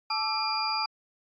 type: tone cluster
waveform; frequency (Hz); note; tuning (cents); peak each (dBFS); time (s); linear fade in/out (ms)
sine; 867 / 1168 / 1326 / 2408 / 4807; A5 / D6 / E6 / D7 / D8; -26 / -10 / +10 / +43 / +39; -31 / -36 / -35 / -36 / -30; 0.1-0.86; 5
effects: AAC 64 kbps